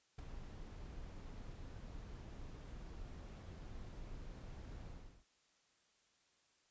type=noise with ADSR envelope; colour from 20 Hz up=brown; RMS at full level=-42 dBFS; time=0.18-5.25 s; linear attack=11 ms; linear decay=6 ms; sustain=-8 dB; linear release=380 ms; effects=white hiss -75 dBFS RMS until 6.7 s + resampled to 16000 Hz